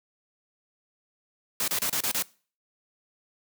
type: noise bursts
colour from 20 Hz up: white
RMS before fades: -27 dBFS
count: 6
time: 1.6-2.224 s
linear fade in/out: 2 ms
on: 79 ms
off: 30 ms
effects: noise-tail reverb RT60 0.4 s tail -22 dB re dry + high-pass 100 Hz 12 dB/octave